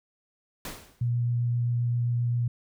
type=noise with exponential decay; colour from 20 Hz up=pink; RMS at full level=-34 dBFS; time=0.65-1.09 s; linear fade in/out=2 ms; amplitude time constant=94 ms
type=tone with vibrato; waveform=sine; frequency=120 Hz; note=B2; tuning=49 cents flat; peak=-23 dBFS; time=1.01-2.48 s; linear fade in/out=5 ms; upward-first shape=sine; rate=7.6 Hz; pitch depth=8 cents each way
effects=none